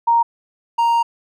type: tone pair in turn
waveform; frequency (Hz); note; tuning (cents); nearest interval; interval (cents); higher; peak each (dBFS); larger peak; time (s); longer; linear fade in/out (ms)
sine / triangle; 932.3 / 932.3; A#5 / A#5; 0 / 0; unison; 0; neither; -11; neither; 0.07-0.23 / 0.78-1.03; second; 10
effects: none